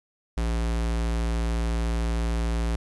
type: tone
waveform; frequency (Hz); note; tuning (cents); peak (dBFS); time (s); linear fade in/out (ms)
square; 57.1; A#1; -35; -24; 0.37-2.76; 5
effects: resampled to 24000 Hz + 10-bit